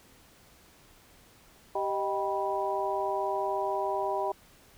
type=harmonic tone with a mistuned harmonic; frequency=195.6 Hz; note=G3; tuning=4 cents flat; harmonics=2 / 3 / 4 / 5; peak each=-33 / -33 / -33 / -33 dBFS; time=1.75-4.32 s; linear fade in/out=5 ms; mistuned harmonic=3; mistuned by=+97 cents; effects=pink hiss -58 dBFS RMS until 4.77 s